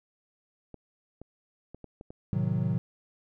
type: clicks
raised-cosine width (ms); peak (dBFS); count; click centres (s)
2; -30; 6; 0.743 / 1.216 / 1.746 / 1.843 / 2.011 / 2.105
type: chord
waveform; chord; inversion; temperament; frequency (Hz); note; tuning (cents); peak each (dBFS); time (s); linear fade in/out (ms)
triangle; A diminished seventh; none; equal with one note detuned; 110 / 130.81 / 157.37 / 185; A2 / C3 / Eb3 / Gb3; 0 / 0 / +20 / 0; -29; 2.33-2.78; 0
effects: none